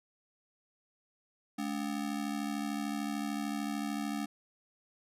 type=ring-modulated tone; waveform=square; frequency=249.8 Hz; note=B3; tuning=20 cents sharp; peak=-31 dBFS; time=1.58-4.26 s; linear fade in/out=10 ms; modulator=36.7 Hz; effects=resampled to 32000 Hz